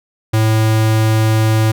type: tone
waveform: square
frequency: 110 Hz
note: A2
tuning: in tune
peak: -11 dBFS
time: 0.33-1.72 s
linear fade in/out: 10 ms
effects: none